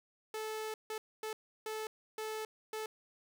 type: tone bursts at uneven times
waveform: sawtooth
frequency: 435.2 Hz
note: A4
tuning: 19 cents flat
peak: -34 dBFS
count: 6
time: 0.34-0.74 / 0.9-0.98 / 1.23-1.33 / 1.66-1.87 / 2.18-2.45 / 2.73-2.86 s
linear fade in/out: 2 ms
effects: none